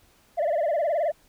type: tone with vibrato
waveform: sine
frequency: 632 Hz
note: D#5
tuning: 27 cents sharp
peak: -19 dBFS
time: 0.37-1.12 s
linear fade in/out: 20 ms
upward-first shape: sine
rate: 19 Hz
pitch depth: 160 cents each way
effects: tanh soft clip ceiling -20 dBFS + pink hiss -60 dBFS RMS until 1.28 s